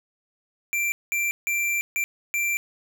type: tone bursts at uneven times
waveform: square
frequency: 2355 Hz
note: D7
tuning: 4 cents sharp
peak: -23 dBFS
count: 5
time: 0.73-0.92 / 1.12-1.31 / 1.47-1.81 / 1.96-2.04 / 2.34-2.57 s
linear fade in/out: 0 ms
effects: none